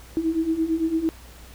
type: beating tone pair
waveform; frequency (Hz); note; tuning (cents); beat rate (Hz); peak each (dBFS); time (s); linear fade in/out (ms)
sine; 318 / 326.9; D#4 / E4; +38 / -14; 8.9; -26 / -22; 0.17-1.09; 0
effects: added 60 Hz sine -44 dBFS peak until 1.54 s + pink hiss -48 dBFS RMS until 1.54 s